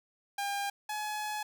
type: tone pair in turn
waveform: sawtooth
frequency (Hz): 803 / 846.9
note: G5 / G#5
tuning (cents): +41 / +34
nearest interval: minor second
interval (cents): 93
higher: second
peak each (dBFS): -28 / -30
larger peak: first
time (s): 0.38-0.7 / 0.89-1.43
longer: second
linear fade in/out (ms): 5
effects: none